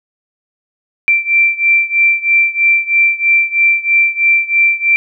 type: beating tone pair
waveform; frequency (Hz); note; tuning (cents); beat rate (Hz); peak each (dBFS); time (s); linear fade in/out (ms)
sine; 2349 / 2352.1; D7 / D7; 0 / +2; 3.1; -11 / -13; 1.08-4.96; 0
effects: none